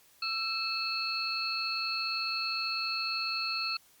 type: tone cluster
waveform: sine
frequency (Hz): 1335 / 2623 / 4150 / 4368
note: E6 / E7 / C8 / C#8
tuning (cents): +22 / -9 / -15 / -26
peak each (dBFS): -37 / -35 / -39 / -34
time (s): 0.22-3.77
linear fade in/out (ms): 5
effects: white hiss -62 dBFS RMS until 4 s + Opus 48 kbps